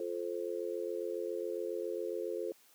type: chord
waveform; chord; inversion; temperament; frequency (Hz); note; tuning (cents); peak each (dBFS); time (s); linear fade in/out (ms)
sine; F major; none; just; 349.2 / 436.5 / 523.8; F4 / A4 / C5; 0 / -14 / +2; -39 / -38 / -40; 0-2.52; 2
effects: white hiss -64 dBFS RMS until 2.74 s + high-pass 200 Hz 12 dB/octave